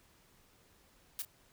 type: noise with echo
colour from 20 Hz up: blue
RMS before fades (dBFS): -38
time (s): 1.19-1.22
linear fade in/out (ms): 0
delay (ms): 29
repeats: 1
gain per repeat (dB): -12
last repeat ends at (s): 1.249
effects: pink hiss -66 dBFS RMS until 1.52 s